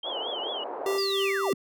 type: tone with vibrato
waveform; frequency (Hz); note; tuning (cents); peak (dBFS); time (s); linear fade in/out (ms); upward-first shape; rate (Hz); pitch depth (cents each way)
sine; 3137; G7; +1; -32; 0.03-0.64; 5; triangle; 4.7; 160
type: band-pass noise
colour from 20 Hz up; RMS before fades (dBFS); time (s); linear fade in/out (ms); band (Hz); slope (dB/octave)
white; -35; 0.03-1; 50; 390 to 840; 24
type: tone with tremolo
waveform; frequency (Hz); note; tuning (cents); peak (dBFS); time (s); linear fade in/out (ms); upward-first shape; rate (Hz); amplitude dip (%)
square; 392; G4; 0; -25; 0.86-1.53; 2; triangle; 3.3; 35
type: linear sweep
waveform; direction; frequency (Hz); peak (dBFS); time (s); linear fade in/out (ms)
sine; down; 5000 to 170.9; -28; 0.98-1.54; 5
effects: none